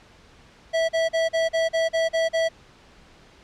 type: tone bursts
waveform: square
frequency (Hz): 654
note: E5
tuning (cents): -14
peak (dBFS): -20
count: 9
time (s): 0.73-2.49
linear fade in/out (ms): 20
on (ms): 160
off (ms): 40
effects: pink hiss -52 dBFS RMS until 3.43 s + low-pass 5000 Hz 12 dB/octave